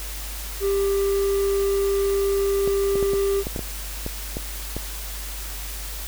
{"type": "tone", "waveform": "triangle", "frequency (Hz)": 395.6, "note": "G4", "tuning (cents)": 16, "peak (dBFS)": -17, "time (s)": [0.6, 3.44], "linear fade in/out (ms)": 50}
{"type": "clicks", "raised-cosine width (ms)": 2, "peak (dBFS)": -15, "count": 10, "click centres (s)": [2.676, 2.956, 3.027, 3.135, 3.469, 3.562, 3.592, 4.064, 4.369, 4.766]}
{"effects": ["added 50 Hz sine -32 dBFS peak until 6.07 s", "white hiss -35 dBFS RMS until 6.07 s"]}